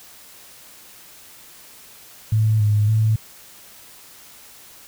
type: tone with pitch steps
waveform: sine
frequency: 109 / 104.9 / 109.6 Hz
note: A2 / G#2 / A2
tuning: -16 / +18 / -6 cents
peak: -14 dBFS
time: 2.32-3.16 s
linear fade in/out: 5 ms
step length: 280 ms
effects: white hiss -45 dBFS RMS until 4.87 s